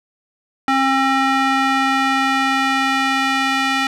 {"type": "tone with band-pass filter sweep", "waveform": "square", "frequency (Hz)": 268.3, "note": "C4", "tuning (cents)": 44, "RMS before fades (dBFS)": -17, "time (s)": [0.68, 3.87], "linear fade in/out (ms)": 2, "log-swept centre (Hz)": [1300, 2200], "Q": 1, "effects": []}